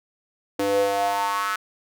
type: tone with high-pass filter sweep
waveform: square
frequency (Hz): 99.9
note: G2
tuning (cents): +33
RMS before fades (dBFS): -23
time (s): 0.59-1.56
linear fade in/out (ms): 5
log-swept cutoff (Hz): 380 to 1400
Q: 5.5
effects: none